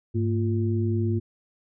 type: tone cluster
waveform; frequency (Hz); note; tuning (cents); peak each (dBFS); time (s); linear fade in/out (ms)
sine; 103.3 / 229.1 / 347.9; G#2 / A#3 / F4; -9 / -30 / -7; -23 / -29 / -29; 0.14-1.2; 20
effects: none